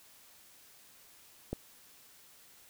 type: click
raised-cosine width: 2 ms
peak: -21 dBFS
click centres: 1.53 s
effects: white hiss -59 dBFS RMS until 2.69 s